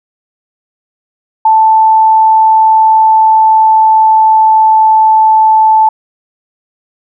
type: tone with pitch glide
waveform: sine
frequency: 880 to 874.9 Hz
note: A5 to A5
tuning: 0 to -10 cents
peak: -3 dBFS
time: 1.45-5.89 s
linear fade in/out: 5 ms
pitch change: -10 cents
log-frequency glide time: 2.48-5.24 s
effects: none